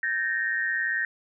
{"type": "tone cluster", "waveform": "sine", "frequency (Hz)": [1560, 1734, 1852], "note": ["G6", "A6", "A#6"], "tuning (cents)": [-9, -26, -12], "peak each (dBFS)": [-30, -33, -26], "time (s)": [0.03, 1.05], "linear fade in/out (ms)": 2, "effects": []}